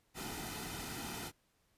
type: noise with comb filter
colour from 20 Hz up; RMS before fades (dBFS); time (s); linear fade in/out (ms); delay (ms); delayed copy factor
pink; -43; 0.14-1.32; 50; 1.8; -0.65
effects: pink hiss -75 dBFS RMS until 1.77 s + resampled to 32000 Hz